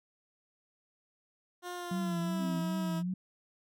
15% pulse tone with pitch glide, 355.8 to 322.5 Hz, F4 to E4, +32 to -38 cents, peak -32 dBFS, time 1.62-3.03 s, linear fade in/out 50 ms, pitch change -170 cents, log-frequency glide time 1.75-2.53 s
sine tone with vibrato, 179.8 Hz, F#3, 49 cents flat, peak -31 dBFS, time 1.91-3.14 s, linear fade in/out 5 ms, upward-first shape triangle, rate 2.6 Hz, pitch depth 100 cents each way
sine tone, 258.8 Hz, C4, 19 cents flat, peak -37 dBFS, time 2.38-2.63 s, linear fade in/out 50 ms
effects none

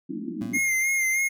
pink band-pass noise, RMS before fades -32 dBFS, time 0.09-0.59 s, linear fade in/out 10 ms, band 180 to 340 Hz, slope 96 dB/octave
25% pulse tone with exponential decay, 113.4 Hz, A#2, 47 cents flat, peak -31 dBFS, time 0.41-0.97 s, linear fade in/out 5 ms, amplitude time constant 120 ms
square tone with vibrato, 2115 Hz, C7, 18 cents sharp, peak -22 dBFS, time 0.53-1.29 s, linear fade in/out 20 ms, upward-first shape sine, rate 3.2 Hz, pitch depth 37 cents each way
effects none

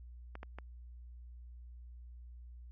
clicks, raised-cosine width 0.5 ms, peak -30 dBFS, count 3, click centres 0.354 / 0.431 / 0.586 s, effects added 60 Hz sine -48 dBFS peak until 2.71 s + MP3 32 kbps

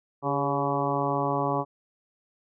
harmonic tone with a mistuned harmonic, 141.4 Hz, C#3, 35 cents sharp, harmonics 1 / 2 / 3 / 4 / 5 / 6 / 7 / 8, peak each -32 / -32 / -32 / -32 / -32 / -32 / -32 / -32 dBFS, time 0.22-1.65 s, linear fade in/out 50 ms, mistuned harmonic 3, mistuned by -57 cents, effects none

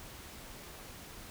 silence, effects pink hiss -49 dBFS RMS until 1.3 s

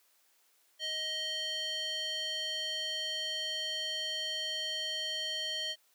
square tone with band-pass filter, 627 Hz, D#5, 13 cents sharp, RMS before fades -36 dBFS, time 0.79-5.76 s, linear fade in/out 50 ms, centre 3600 Hz, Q 5.5, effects white hiss -69 dBFS RMS until 5.94 s + high-pass 400 Hz 12 dB/octave

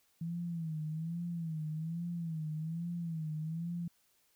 sine tone with vibrato, 163.2 Hz, E3, 17 cents flat, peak -35 dBFS, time 0.21-3.88 s, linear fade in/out 5 ms, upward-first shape sine, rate 1.2 Hz, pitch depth 100 cents each way, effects white hiss -72 dBFS RMS until 4.35 s

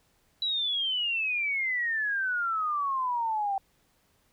sine exponential sweep, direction down, 3951 to 771 Hz, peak -26 dBFS, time 0.42-3.58 s, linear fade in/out 2 ms, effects pink hiss -68 dBFS RMS until 4.32 s

